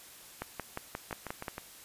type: two click trains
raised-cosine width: 0.5 ms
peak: -20 / -23 dBFS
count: 7 / 4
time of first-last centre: 0.42-1.482 / 1.11-1.581 s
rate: 5.65 / 6.37 Hz
effects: white hiss -52 dBFS RMS until 1.84 s + resampled to 32000 Hz